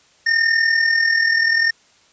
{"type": "tone with amplitude modulation", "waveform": "square", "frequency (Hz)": 1821, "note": "A#6", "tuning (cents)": -41, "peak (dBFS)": -12, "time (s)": [0.26, 1.71], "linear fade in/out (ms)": 10, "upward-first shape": "sine", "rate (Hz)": 40.5, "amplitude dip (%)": 60, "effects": ["white hiss -54 dBFS RMS until 2.12 s", "resampled to 16000 Hz"]}